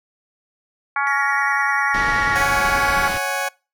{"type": "harmonic tone", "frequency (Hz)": 280.4, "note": "C#4", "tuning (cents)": 20, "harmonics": [3, 4, 5, 6, 7, 8], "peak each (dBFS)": [-24, -23, -23, -26, -31, -29], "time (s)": [0.96, 3.08], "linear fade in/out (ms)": 2}
{"type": "tone with vibrato", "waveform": "triangle", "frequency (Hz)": 1900, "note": "A#6", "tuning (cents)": 33, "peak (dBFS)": -21, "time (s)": [1.07, 2.42], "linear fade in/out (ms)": 0, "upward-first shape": "square", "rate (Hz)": 10, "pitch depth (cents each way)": 34}
{"type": "low-pass noise", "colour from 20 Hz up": "pink", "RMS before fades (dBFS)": -28, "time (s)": [1.94, 3.18], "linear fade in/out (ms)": 5, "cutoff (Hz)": 5600, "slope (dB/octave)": 24}
{"type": "chord", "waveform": "20% pulse", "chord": "C# suspended fourth", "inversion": "none", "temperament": "just", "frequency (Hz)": [554.4, 739.2, 831.5], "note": ["C#5", "F#5", "G#5"], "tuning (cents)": [0, -2, 2], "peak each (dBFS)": -21, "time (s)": [2.35, 3.49], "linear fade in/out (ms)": 10}
{"effects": ["noise-tail reverb RT60 0.3 s tail -24 dB re dry"]}